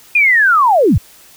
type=linear sweep; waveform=sine; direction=down; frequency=2482 to 54 Hz; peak=-7 dBFS; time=0.15-0.98 s; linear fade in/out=5 ms; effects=white hiss -43 dBFS RMS until 1.36 s